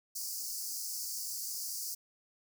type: high-pass noise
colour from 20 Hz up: pink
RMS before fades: -39 dBFS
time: 0.15-1.95 s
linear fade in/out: 10 ms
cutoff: 4600 Hz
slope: 96 dB/octave
effects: none